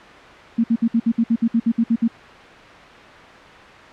sine tone bursts, 230 Hz, A#3, 23 cents flat, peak -13 dBFS, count 13, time 0.58-2.08 s, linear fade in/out 10 ms, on 60 ms, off 60 ms, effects white hiss -40 dBFS RMS until 3.92 s + low-pass 2000 Hz 12 dB/octave

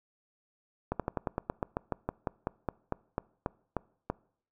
slowing click train, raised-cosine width 1 ms, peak -16 dBFS, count 19, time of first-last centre 0.92-4.1 s, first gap 77 ms, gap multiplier 1.09, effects noise-tail reverb RT60 0.6 s tail -24 dB re dry

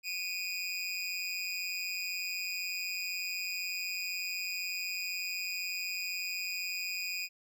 25% pulse tone with amplitude modulation, 2466 Hz, D#7, 16 cents flat, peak -27 dBFS, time 0.03-7.29 s, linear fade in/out 50 ms, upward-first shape sine, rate 182 Hz, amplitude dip 75%, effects none

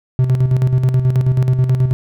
triangle tone with tremolo, 128.4 Hz, C3, 32 cents flat, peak -7 dBFS, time 0.19-1.93 s, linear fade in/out 0 ms, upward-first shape square, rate 9.3 Hz, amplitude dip 55%, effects none

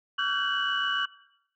sine tone cluster, 1140 / 1380 / 1527 / 1594 / 2953 Hz, C#6 / F6 / G6 / G6 / F#7, +48 / -21 / -46 / +28 / -4 cents, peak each -31 / -34 / -29 / -35 / -29 dBFS, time 0.18-1.06 s, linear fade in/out 10 ms, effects noise-tail reverb RT60 0.8 s tail -20 dB re dry + tanh soft clip ceiling -16 dBFS

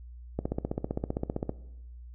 click train, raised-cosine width 2 ms, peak -16 dBFS, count 18, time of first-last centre 0.39-1.494 s, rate 15.4 Hz, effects noise-tail reverb RT60 0.9 s tail -18 dB re dry + added 60 Hz sine -43 dBFS peak until 2.14 s

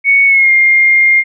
sine tone with pitch glide, 2222 to 2119 Hz, C#7 to C7, +4 to +21 cents, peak -5 dBFS, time 0.04-1.24 s, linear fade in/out 50 ms, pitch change -83 cents, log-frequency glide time 0.26-0.51 s, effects none

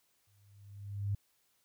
sine tone with exponential growth, 100.8 Hz, G2, 49 cents sharp, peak -29 dBFS, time 0.27-1.15 s, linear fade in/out 5 ms, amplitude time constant 190 ms, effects white hiss -74 dBFS RMS until 1.64 s

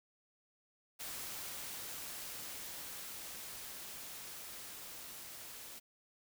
white noise with level ramp, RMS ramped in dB -44 to -50 dBFS, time 0.99-5.8 s, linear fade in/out 20 ms, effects none

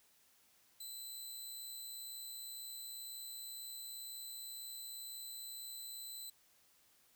10% pulse tone, 4019 Hz, B7, 30 cents sharp, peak -39 dBFS, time 0.8-6.3 s, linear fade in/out 5 ms, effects white hiss -70 dBFS RMS until 7.15 s

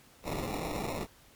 violet noise with sample-and-hold, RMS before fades -35 dBFS, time 0.23-1.07 s, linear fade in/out 50 ms, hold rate 1575 Hz, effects pink hiss -59 dBFS RMS until 1.35 s + MP3 96 kbps

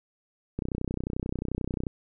click train, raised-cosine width 3 ms, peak -17 dBFS, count 41, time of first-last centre 0.59-1.868 s, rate 31.3 Hz, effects none

